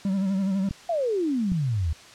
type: tone with vibrato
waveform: triangle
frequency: 193.4 Hz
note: G3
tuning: 23 cents flat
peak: -20 dBFS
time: 0.05-0.69 s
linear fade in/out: 2 ms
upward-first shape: sine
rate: 12 Hz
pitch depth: 57 cents each way
type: clicks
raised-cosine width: 5 ms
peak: -18 dBFS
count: 2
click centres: 0.71 / 1.519 s
type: exponential sweep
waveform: sine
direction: down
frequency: 712 to 73.4 Hz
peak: -22 dBFS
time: 0.89-1.93 s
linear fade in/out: 5 ms
effects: white hiss -47 dBFS RMS until 2.14 s + low-pass 6000 Hz 12 dB/octave